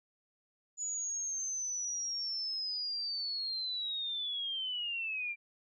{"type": "linear sweep", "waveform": "sine", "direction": "down", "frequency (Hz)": [6940, 2349], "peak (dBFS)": -34, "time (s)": [0.77, 5.36], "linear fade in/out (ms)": 50, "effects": []}